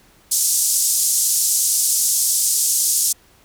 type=band-pass noise; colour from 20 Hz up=pink; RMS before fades=-18 dBFS; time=0.31-3.13 s; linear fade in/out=10 ms; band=6100 to 12000 Hz; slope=24 dB/octave; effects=pink hiss -53 dBFS RMS until 3.44 s